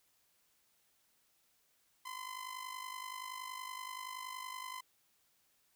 sawtooth tone with amplitude modulation, 1024 Hz, C6, 38 cents flat, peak -36 dBFS, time 2.05-4.81 s, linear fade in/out 10 ms, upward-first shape sine, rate 50.6 Hz, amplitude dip 70%, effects white hiss -74 dBFS RMS until 5.75 s

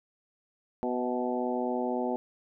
harmonic tone with a mistuned harmonic, 123.7 Hz, B2, 3 cents sharp, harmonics 2 / 3 / 4 / 5 / 6 / 7, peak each -32 / -34 / -35 / -36 / -37 / -37 dBFS, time 0.83-2.16 s, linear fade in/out 0 ms, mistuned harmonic 5, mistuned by +39 cents, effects none

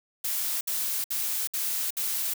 blue noise bursts, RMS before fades -29 dBFS, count 5, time 0.24-2.338 s, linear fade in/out 5 ms, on 370 ms, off 62 ms, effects none

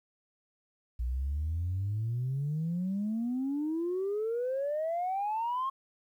sine exponential sweep, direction up, 58.27 to 1088 Hz, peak -28 dBFS, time 0.99-5.7 s, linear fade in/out 10 ms, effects tanh soft clip ceiling -26 dBFS + 11-bit

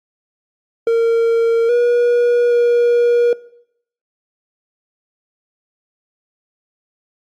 triangle tone with pitch steps, 460.3 / 481 / 477.6 Hz, A#4 / B4 / A#4, -22 / -46 / +42 cents, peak -9 dBFS, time 0.87-3.33 s, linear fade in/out 2 ms, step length 820 ms, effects noise-tail reverb RT60 0.7 s tail -20 dB re dry + Opus 48 kbps

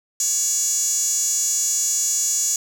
sawtooth tone with high-pass filter, 565 Hz, C#5, 33 cents sharp, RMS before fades -21 dBFS, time 0.2-2.56 s, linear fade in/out 2 ms, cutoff 6700 Hz, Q 9.1, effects 8-bit

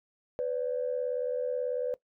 sine tone pair together, 500 / 578.3 Hz, B4 / D5, +21 / -27 cents, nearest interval minor third, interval 252 cents, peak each -29 / -33 dBFS, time 0.39-1.94 s, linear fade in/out 0 ms, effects noise-tail reverb RT60 0.1 s tail -19 dB re dry + tanh soft clip ceiling -21 dBFS

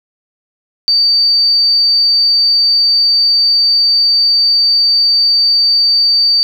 triangle tone, 4612 Hz, D8, 32 cents flat, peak -4 dBFS, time 0.88-6.43 s, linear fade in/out 0 ms, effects tanh soft clip ceiling -6 dBFS + 7-bit

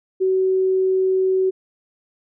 sine tone, 377 Hz, F#4, 32 cents sharp, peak -15 dBFS, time 0.2-1.51 s, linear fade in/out 20 ms, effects none

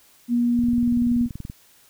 sine tone, 239.6 Hz, A#3, 48 cents sharp, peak -17 dBFS, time 0.28-1.29 s, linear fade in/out 50 ms
click train, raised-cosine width 5 ms, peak -21 dBFS, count 20, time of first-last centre 0.59-1.499 s, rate 20.9 Hz
effects white hiss -55 dBFS RMS until 1.89 s

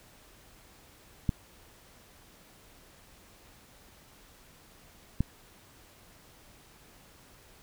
clicks, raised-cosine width 5 ms, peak -13 dBFS, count 2, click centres 1.292 / 5.206 s, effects pink hiss -57 dBFS RMS until 7.62 s

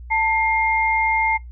sine tone pair together, 890 / 2119 Hz, A5 / C7, +20 / +21 cents, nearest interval octave + minor third, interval 1501 cents, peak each -19 dBFS, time 0.1-1.38 s, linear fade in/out 20 ms, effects noise-tail reverb RT60 0.2 s tail -24 dB re dry + added 60 Hz sine -34 dBFS peak until 1.51 s

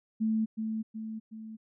sine tone with echo, 220 Hz, A3, in tune, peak -25 dBFS, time 0.2-0.46 s, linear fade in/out 20 ms, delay 370 ms, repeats 3, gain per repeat -5 dB, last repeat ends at 1.57 s, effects none

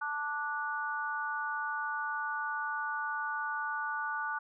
sine chord, D major, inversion second, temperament just, 881 / 1174.7 / 1468.3 Hz, A5 / D6 / F#6, +2 / 0 / -14 cents, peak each -38 / -38 / -35 dBFS, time 0.01-4.39 s, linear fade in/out 10 ms, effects none

